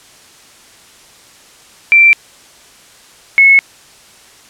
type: tone pair in turn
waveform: sine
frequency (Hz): 2349 / 2191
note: D7 / C#7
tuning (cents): 0 / -21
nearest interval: minor second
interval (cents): 121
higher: first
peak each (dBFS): -3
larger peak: neither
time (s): 1.92-2.13 / 3.38-3.59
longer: neither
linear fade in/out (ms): 0
effects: white hiss -42 dBFS RMS until 4.49 s + low-pass 9000 Hz 12 dB/octave